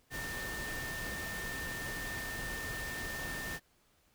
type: tone in noise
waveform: sine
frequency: 1800 Hz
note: A6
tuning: 39 cents sharp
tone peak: -40 dBFS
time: 0.1-3.6 s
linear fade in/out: 50 ms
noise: pink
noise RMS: -42 dBFS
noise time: 0.1-3.6 s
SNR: -1 dB
effects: pink hiss -70 dBFS RMS until 4.14 s